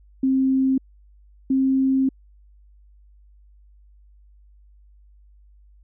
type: tone pair in turn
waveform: sine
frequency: 264.7 / 265.9 Hz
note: C4 / C4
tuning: +20 / +28 cents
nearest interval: unison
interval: 8 cents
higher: second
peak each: -16 dBFS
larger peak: neither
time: 0.23-0.78 / 1.5-2.09 s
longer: second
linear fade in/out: 5 ms
effects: added 50 Hz sine -49 dBFS peak until 5.83 s